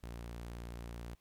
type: tone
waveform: sawtooth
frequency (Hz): 58.5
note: A#1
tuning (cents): +7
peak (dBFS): -39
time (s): 0.03-1.15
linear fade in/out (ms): 5
effects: pink hiss -74 dBFS RMS until 1.2 s + MP3 96 kbps